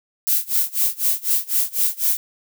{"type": "noise with tremolo", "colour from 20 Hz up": "violet", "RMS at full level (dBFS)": -17, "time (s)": [0.27, 2.17], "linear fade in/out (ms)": 0, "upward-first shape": "sine", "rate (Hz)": 4, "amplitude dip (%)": 95, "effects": []}